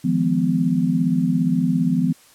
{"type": "chord", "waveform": "sine", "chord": "F half-diminished seventh", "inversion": "third", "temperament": "just", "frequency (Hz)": [157.15, 174.61, 209.5, 251.4], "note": ["Eb3", "F3", "Ab3", "Cb4"], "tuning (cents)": [18, 0, 15, 31], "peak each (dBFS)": [-24, -20, -26, -20], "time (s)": [0.04, 2.13], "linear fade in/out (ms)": 10, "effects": ["white hiss -51 dBFS RMS until 2.34 s", "low-pass 12000 Hz 12 dB/octave"]}